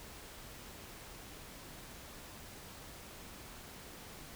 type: silence
effects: pink hiss -51 dBFS RMS until 4.35 s